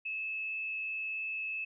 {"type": "tone with frequency modulation", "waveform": "sine", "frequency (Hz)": 2600, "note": "E7", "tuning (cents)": -24, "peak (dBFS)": -34, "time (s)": [0.05, 1.65], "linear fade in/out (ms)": 10, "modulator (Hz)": 98.5, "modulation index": 0.41, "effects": []}